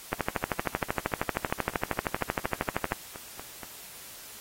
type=two click trains; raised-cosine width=0.5 ms; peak=-11 / -24 dBFS; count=37 / 10; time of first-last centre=0.13-2.921 / 1.5-3.633 s; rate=12.9 / 4.22 Hz; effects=white hiss -46 dBFS RMS until 4.4 s + AAC 48 kbps